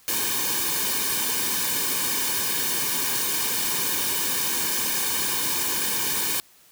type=noise with comb filter; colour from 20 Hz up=white; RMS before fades=-25 dBFS; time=0.08-6.4 s; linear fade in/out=0 ms; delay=1.5 ms; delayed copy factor=-0.85; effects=white hiss -55 dBFS RMS until 6.71 s